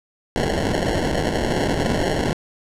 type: noise with sample-and-hold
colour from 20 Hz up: white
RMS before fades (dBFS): -21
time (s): 0.36-2.33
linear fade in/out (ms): 0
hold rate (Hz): 1225
effects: low-pass 8000 Hz 12 dB/octave